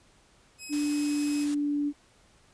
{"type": "tone", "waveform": "10% pulse", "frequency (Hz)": 2546, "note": "D#7", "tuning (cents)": 39, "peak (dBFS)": -30, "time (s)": [0.58, 1.47], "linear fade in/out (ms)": 50}
{"type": "tone with pitch glide", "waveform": "sine", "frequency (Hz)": [293.7, 290.3], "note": ["D4", "D4"], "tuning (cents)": [0, -20], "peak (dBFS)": -25, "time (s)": [0.69, 1.93], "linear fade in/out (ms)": 50, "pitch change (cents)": -20, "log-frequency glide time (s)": [0.89, 1.77]}
{"type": "noise", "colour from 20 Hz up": "white", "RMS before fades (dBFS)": -41, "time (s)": [0.72, 1.55], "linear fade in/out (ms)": 10}
{"effects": ["pink hiss -61 dBFS RMS until 2.53 s", "resampled to 22050 Hz"]}